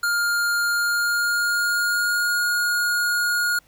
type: tone with pitch glide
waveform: square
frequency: 1408 to 1433.4 Hz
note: F6 to F6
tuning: +14 to +45 cents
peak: -20 dBFS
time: 0.03-3.59 s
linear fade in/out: 5 ms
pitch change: +31 cents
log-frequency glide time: 0.69-2.45 s
effects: pink hiss -58 dBFS RMS until 3.67 s